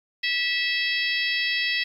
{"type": "harmonic tone", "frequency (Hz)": 653, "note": "E5", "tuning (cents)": -17, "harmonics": [3, 4, 5, 6, 7, 8], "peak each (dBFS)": [-26, -28, -30, -32, -33, -34], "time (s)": [0.23, 1.84], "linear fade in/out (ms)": 10, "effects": ["9-bit"]}